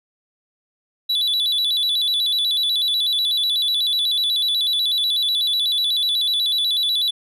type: tone with vibrato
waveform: triangle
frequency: 3686 Hz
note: A#7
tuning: 20 cents flat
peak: -16 dBFS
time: 1.09-7.11 s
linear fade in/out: 10 ms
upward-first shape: square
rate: 8.1 Hz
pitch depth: 110 cents each way
effects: none